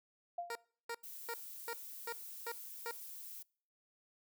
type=tone with exponential decay; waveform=sine; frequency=696 Hz; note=F5; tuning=6 cents flat; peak=-35 dBFS; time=0.38-0.65 s; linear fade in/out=5 ms; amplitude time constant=57 ms
type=tone bursts; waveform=15% pulse; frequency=466.2 Hz; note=A#4; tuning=in tune; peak=-33 dBFS; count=7; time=0.5-2.911 s; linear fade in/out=2 ms; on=53 ms; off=340 ms
type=noise; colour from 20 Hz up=violet; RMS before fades=-49 dBFS; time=1.03-3.43 s; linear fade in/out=10 ms
effects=noise-tail reverb RT60 0.5 s tail -26 dB re dry